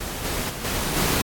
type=noise with level steps; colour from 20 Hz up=pink; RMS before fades=-31 / -27 / -33 / -26 / -22 dBFS; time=0-1.22 s; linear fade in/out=10 ms; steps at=0.24 / 0.49 / 0.64 / 0.96 s; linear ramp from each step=10 ms; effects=AAC 64 kbps